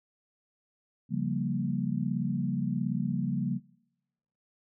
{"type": "chord", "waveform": "sine", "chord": "G half-diminished seventh", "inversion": "second", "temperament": "equal", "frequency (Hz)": [138.59, 174.61, 196, 233.1], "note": ["Db3", "F3", "G3", "Bb3"], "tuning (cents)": [0, 0, 0, 0], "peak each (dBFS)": -33, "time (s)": [1.09, 3.6], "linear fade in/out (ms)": 50, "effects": ["noise-tail reverb RT60 1.0 s tail -26 dB re dry"]}